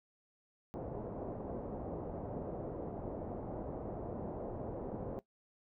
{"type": "low-pass noise", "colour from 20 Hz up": "white", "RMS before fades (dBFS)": -42, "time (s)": [0.74, 5.19], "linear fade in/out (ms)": 0, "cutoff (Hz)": 650, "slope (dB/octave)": 24, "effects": ["noise-tail reverb RT60 0.1 s tail -18 dB re dry"]}